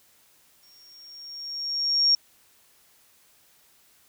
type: tone with exponential growth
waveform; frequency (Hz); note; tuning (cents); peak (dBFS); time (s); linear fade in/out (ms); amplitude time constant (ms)
sine; 5550; F8; -12; -15; 0.63-2.15; 2; 330
effects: white hiss -60 dBFS RMS until 4.08 s